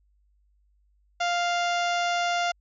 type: harmonic tone with a mistuned harmonic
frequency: 698.5 Hz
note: F5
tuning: in tune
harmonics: 1 / 2 / 3 / 4 / 5 / 6 / 7 / 8 / 9 / 10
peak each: -25 / -30 / -34 / -35 / -37 / -43 / -42 / -42 / -45 / -47 dBFS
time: 1.2-2.52 s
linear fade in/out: 10 ms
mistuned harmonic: 6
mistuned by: +21 cents
effects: added 50 Hz sine -62 dBFS peak until 2.6 s